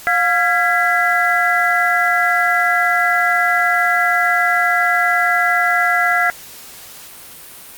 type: tone cluster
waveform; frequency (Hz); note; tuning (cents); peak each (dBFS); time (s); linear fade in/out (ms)
sine; 711 / 1374 / 1654 / 1998; F5 / F6 / G#6 / B6; +31 / -29 / -8 / +20; -18; 0.07-6.3; 0
effects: white hiss -37 dBFS RMS until 7.77 s + Opus 48 kbps